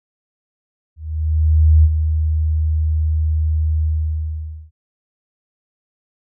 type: tone with ADSR envelope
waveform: sine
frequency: 78.1 Hz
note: D#2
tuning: 7 cents sharp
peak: -6 dBFS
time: 0.96-4.71 s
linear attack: 880 ms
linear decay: 46 ms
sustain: -8 dB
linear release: 870 ms
effects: none